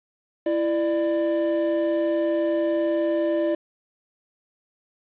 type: tone pair together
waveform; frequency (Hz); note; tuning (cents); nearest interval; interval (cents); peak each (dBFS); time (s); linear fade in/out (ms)
triangle; 333.9 / 595; E4 / D5; +22 / +22; minor seventh; 1000; -21; 0.46-3.55; 5
effects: resampled to 8000 Hz + 8-bit